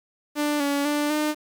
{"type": "tone with pitch steps", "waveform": "sawtooth", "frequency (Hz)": [295.4, 283.5, 294.4, 302.6], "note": ["D4", "C#4", "D4", "D#4"], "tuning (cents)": [10, 39, 4, -48], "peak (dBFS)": -18, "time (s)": [0.35, 1.35], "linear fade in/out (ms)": 50, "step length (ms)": 250, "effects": ["8-bit"]}